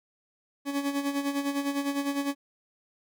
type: tone with tremolo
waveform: 40% pulse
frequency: 281 Hz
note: C#4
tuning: 24 cents sharp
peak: -24 dBFS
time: 0.65-2.35 s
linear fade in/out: 50 ms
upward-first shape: sine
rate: 9.9 Hz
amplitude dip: 65%
effects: none